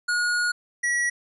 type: tone pair in turn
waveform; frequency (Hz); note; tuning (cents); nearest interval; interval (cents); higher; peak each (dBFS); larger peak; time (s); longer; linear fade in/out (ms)
square; 1444 / 1927.5; F#6 / B6; -43 / -43; perfect fourth; 500; second; -22; neither; 0.08-0.52 / 0.83-1.1; first; 10
effects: resampled to 24000 Hz